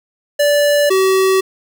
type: tone pair in turn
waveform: square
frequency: 582 / 380.8 Hz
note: D5 / F#4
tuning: -16 / +50 cents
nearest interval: perfect fifth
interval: 734 cents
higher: first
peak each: -11 / -11 dBFS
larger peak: neither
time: 0.39-0.9 / 0.9-1.41 s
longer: neither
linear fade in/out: 10 ms
effects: none